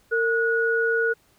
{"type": "tone pair together", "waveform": "sine", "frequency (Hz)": [457.1, 1458], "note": ["A#4", "F#6"], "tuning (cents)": [-34, -26], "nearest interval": "octave + minor sixth", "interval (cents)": 2008, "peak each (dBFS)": -22, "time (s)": [0.11, 1.14], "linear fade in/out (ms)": 20, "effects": ["pink hiss -61 dBFS RMS until 1.38 s"]}